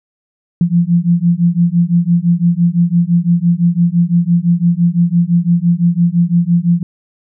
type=beating tone pair; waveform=sine; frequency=169.4 / 175.3 Hz; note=E3 / F3; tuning=+48 / +7 cents; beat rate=5.9 Hz; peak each=-12 dBFS; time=0.61-6.83 s; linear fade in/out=2 ms; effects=none